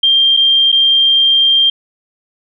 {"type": "tone with dropouts", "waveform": "sine", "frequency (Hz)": 3184, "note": "G7", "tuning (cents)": 26, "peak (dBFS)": -7, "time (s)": [0.03, 1.7], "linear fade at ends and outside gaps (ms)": 5, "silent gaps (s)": [[0.367, 0.371], [0.718, 0.725]], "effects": []}